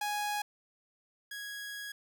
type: tone pair in turn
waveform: sawtooth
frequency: 830.6 / 1658.2 Hz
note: G#5 / G#6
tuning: 0 / -3 cents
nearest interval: octave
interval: 1197 cents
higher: second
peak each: -28 / -36 dBFS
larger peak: first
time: 0.01-0.42 / 1.31-1.92 s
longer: second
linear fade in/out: 5 ms
effects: none